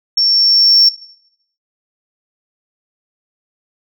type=tone with level ramp; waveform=sine; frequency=5450 Hz; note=F8; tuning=43 cents flat; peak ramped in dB=-9 to -3 dBFS; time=0.17-0.89 s; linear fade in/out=5 ms; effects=noise-tail reverb RT60 0.7 s tail -18 dB re dry + tanh soft clip ceiling -2 dBFS